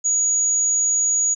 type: tone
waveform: sine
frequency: 6780 Hz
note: G#8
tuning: 35 cents sharp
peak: -16 dBFS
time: 0.04-1.35 s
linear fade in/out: 20 ms
effects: none